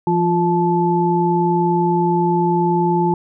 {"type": "tone cluster", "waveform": "sine", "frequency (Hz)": [171.1, 350.6, 870], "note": ["F3", "F4", "A5"], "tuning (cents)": [-35, 7, -20], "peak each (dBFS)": -18, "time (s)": [0.07, 3.14], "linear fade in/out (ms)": 2, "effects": []}